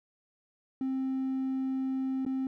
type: tone with dropouts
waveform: triangle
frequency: 264 Hz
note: C4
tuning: 16 cents sharp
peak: -26 dBFS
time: 0.81-2.47 s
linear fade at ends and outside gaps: 2 ms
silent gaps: 2.251-2.263 s
effects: tanh soft clip ceiling -23 dBFS